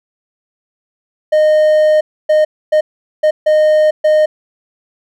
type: tone bursts at uneven times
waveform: triangle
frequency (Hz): 615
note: D#5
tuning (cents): -20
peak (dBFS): -5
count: 6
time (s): 1.32-2.01 / 2.29-2.45 / 2.72-2.81 / 3.23-3.31 / 3.46-3.91 / 4.04-4.26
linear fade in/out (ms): 10
effects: none